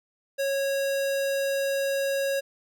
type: tone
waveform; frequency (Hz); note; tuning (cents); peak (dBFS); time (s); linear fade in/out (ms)
square; 550; C#5; -14; -25; 0.38-2.41; 20
effects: none